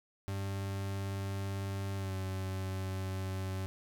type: tone with pitch glide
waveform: 40% pulse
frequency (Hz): 98 to 94.99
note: G2 to F#2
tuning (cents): 0 to +46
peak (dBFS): -34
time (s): 0.28-3.66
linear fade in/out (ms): 0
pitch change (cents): -54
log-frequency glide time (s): 1.95-2.15
effects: none